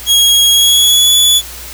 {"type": "tone with pitch glide", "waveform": "sawtooth", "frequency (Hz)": [3296, 3434], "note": ["G#7", "A7"], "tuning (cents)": [-14, -43], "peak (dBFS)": -3, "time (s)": [0.06, 1.42], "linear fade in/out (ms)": 50, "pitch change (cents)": 71, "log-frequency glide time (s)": [0.51, 1.16], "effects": ["added 60 Hz sine -33 dBFS peak until 1.73 s", "white hiss -29 dBFS RMS until 1.73 s"]}